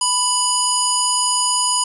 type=harmonic tone; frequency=987.8 Hz; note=B5; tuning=in tune; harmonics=1 / 3 / 5 / 7 / 9 / 10; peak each=-21 / -25 / -23 / -22 / -25 / -22 dBFS; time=0.01-1.84 s; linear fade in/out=5 ms; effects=none